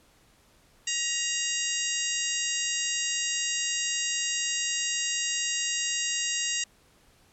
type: harmonic tone with a mistuned harmonic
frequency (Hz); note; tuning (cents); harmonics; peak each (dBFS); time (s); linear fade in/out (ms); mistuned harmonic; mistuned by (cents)
951; A#5; +34; 2 / 3 / 4 / 5 / 6 / 7 / 8; -36 / -32 / -38 / -38 / -37 / -33 / -32; 0.87-6.64; 5; 3; -29
effects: pink hiss -61 dBFS RMS until 7.32 s + low-pass 12000 Hz 12 dB/octave